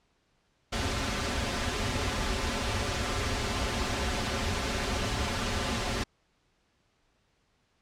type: noise with comb filter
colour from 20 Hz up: pink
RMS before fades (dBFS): -30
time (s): 0.72-6.04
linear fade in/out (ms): 10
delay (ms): 6.3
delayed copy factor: -0.75
effects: pink hiss -71 dBFS RMS until 7.81 s + low-pass 6000 Hz 12 dB/octave